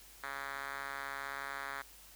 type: tone with band-pass filter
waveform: 5% pulse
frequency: 138.59 Hz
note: C#3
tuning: in tune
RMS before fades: -42 dBFS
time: 0.23-1.82 s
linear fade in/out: 5 ms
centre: 1700 Hz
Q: 1.5
effects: added 50 Hz sine -63 dBFS peak until 2.15 s + white hiss -57 dBFS RMS until 2.15 s